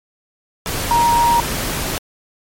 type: tone in noise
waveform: sine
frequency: 941 Hz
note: A#5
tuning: 16 cents sharp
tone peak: -11 dBFS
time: 0.91-1.4 s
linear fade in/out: 0 ms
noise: pink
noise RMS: -22 dBFS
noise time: 0.66-1.98 s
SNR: +8 dB
effects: MP3 64 kbps